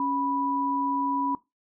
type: tone pair together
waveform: sine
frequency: 277.2 / 984.1 Hz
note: C#4 / B5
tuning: 0 / -6 cents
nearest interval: octave + minor seventh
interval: 2194 cents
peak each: -28 / -26 dBFS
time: 0-1.35 s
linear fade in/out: 2 ms
effects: noise-tail reverb RT60 0.2 s tail -18 dB re dry